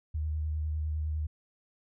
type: tone with vibrato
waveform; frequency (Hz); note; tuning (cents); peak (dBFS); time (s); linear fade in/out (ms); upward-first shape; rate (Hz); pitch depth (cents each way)
sine; 77; D#2; -17; -29; 0.14-1.27; 10; sine; 9.9; 21
effects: none